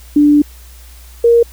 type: tone pair in turn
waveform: sine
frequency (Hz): 293.7 / 468.9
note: D4 / A#4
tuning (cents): 0 / +10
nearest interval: minor sixth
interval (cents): 810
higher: second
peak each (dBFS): -5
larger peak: neither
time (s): 0.16-0.42 / 1.24-1.43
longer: first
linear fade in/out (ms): 5
effects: added 60 Hz sine -35 dBFS peak until 1.52 s + white hiss -43 dBFS RMS until 1.52 s